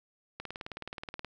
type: click train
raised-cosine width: 0.3 ms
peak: -23 dBFS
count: 17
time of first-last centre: 0.4-1.247 s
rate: 18.9 Hz
effects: none